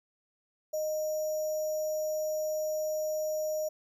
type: tone with sample-and-hold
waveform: sine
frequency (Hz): 617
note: D#5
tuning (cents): -15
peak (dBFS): -29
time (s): 0.73-3.69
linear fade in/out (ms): 10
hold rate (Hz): 6300
effects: none